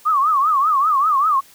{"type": "tone with vibrato", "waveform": "sine", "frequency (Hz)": 1174.7, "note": "D6", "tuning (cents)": 0, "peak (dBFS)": -13, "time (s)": [0.05, 1.41], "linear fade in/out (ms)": 20, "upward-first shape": "triangle", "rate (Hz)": 5.1, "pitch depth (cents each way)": 200, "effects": ["white hiss -48 dBFS RMS until 1.54 s"]}